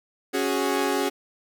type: chord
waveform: sawtooth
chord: C# suspended fourth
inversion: none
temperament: equal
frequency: 277.2 / 370 / 415.3 Hz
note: C#4 / F#4 / G#4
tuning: 0 / 0 / 0 cents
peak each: -23 dBFS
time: 0.33-1.1 s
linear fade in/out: 20 ms
effects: none